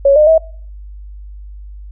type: tone with pitch steps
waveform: sine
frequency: 556 / 607 / 643 Hz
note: C#5 / D#5 / E5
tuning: +5 / -43 / -43 cents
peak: -5 dBFS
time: 0.05-0.38 s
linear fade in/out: 5 ms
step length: 110 ms
effects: noise-tail reverb RT60 0.5 s tail -23 dB re dry + added 50 Hz sine -29 dBFS peak until 1.91 s